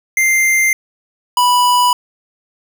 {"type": "tone pair in turn", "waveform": "square", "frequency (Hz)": [2093, 984.6], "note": ["C7", "B5"], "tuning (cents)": [0, -6], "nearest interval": "octave + minor second", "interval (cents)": 1306, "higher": "first", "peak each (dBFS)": [-11, -10], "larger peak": "second", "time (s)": [[0.17, 0.73], [1.37, 1.93]], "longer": "neither", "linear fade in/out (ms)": 2, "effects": []}